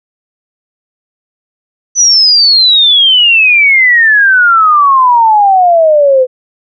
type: exponential sweep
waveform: sine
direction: down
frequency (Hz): 6030 to 501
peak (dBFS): -3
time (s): 1.95-6.27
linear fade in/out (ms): 50
effects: none